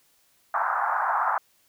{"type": "band-pass noise", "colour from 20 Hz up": "pink", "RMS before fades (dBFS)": -25, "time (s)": [0.54, 1.38], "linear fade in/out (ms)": 2, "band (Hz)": [750, 1500], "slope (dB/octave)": 48, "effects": ["white hiss -64 dBFS RMS until 1.68 s"]}